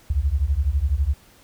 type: beating tone pair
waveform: sine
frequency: 64.4 / 76.4 Hz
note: C2 / D#2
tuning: -27 / -31 cents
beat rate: 12 Hz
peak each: -21 dBFS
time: 0.1-1.14 s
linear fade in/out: 5 ms
effects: pink hiss -53 dBFS RMS until 1.43 s